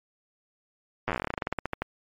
slowing click train, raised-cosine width 0.5 ms, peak -13 dBFS, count 23, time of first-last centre 1.08-1.82 s, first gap 8 ms, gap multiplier 1.12, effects MP3 64 kbps

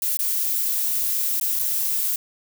violet noise with dropouts, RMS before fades -23 dBFS, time 0.02-2.16 s, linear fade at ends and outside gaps 2 ms, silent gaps 0.171-0.19 / 1.399-1.411 / 1.591-1.595 s, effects none

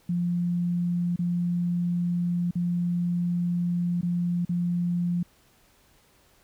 sine tone with dropouts, 174.61 Hz, F3, in tune, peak -23 dBFS, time 0.09-5.23 s, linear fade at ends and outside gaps 5 ms, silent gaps 1.161-1.19 / 2.51-2.554 / 4.012-4.029 / 4.451-4.492 s, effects pink hiss -61 dBFS RMS until 6.43 s

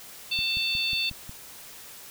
harmonic tone, 890 Hz, A5, 20 cents sharp, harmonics 3 / 4 / 5, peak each -28 / -29 / -30 dBFS, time 0.31-1.1 s, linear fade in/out 10 ms
click train, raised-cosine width 5 ms, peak -28 dBFS, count 6, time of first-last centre 0.39-1.294 s, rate 5.53 Hz
effects white hiss -45 dBFS RMS until 2.1 s

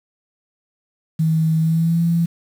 sine tone with pitch glide, 159.9 to 168.53 Hz, D#3 to E3, +48 to +39 cents, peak -14 dBFS, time 1.19-2.26 s, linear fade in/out 10 ms, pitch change +91 cents, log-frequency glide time 1.6-2.01 s, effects 7-bit

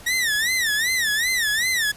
sawtooth tone with vibrato, 1864.7 Hz, A#6, in tune, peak -16 dBFS, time 0.06-1.92 s, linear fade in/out 10 ms, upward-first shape sine, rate 2.6 Hz, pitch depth 180 cents each way, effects pink hiss -44 dBFS RMS until 1.96 s + resampled to 32000 Hz

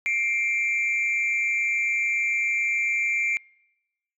sine tone pair together, 2122 / 2349 Hz, C7 / D7, +24 / 0 cents, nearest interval major second, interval 176 cents, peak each -24 / -22 dBFS, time 0.06-3.37 s, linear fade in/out 0 ms, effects noise-tail reverb RT60 0.9 s tail -26 dB re dry + tanh soft clip ceiling -18 dBFS

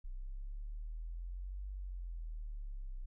sine exponential two-way sweep, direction up then down, 30.87 to 49 to 30.87 Hz, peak -40 dBFS, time 0.04-3.06 s, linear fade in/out 10 ms, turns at 1.68 s, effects none

